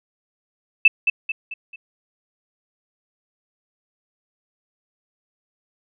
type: tone with echo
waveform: sine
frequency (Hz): 2637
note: E7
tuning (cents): 0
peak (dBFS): -7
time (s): 0.85-0.88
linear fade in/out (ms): 5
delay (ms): 220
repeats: 4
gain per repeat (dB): -7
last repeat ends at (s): 1.76
effects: none